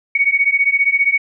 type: beating tone pair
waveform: sine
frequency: 2227 / 2242 Hz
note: C#7 / C#7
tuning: +7 / +19 cents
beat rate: 15 Hz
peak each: -15 dBFS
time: 0.15-1.18 s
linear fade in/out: 5 ms
effects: none